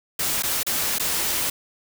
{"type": "noise with dropouts", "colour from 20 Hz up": "white", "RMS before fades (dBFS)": -24, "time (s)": [0.19, 1.5], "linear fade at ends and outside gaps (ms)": 5, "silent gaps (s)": [[0.424, 0.433], [0.632, 0.665], [0.985, 0.996]], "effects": []}